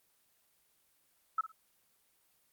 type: tone with echo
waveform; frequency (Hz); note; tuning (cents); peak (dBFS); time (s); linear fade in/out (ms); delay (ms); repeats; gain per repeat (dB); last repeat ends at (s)
sine; 1304; E6; -19; -27; 1.38-1.41; 5; 55; 2; -13; 1.52
effects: white hiss -72 dBFS RMS until 2.52 s + Opus 24 kbps